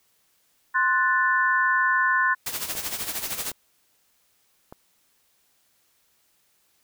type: chord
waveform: sine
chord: F# diminished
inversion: second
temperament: equal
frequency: 1046.5 / 1480 / 1760 Hz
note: C6 / F#6 / A6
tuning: 0 / 0 / 0 cents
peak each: -23 dBFS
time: 0.74-2.35 s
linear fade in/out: 20 ms
type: noise with tremolo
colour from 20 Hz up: white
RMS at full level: -28 dBFS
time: 2.46-3.52 s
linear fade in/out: 5 ms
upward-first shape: sine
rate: 13 Hz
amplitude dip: 65%
type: clicks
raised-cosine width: 1 ms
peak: -26 dBFS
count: 3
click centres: 2.752 / 3.516 / 4.725 s
effects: white hiss -66 dBFS RMS until 6.83 s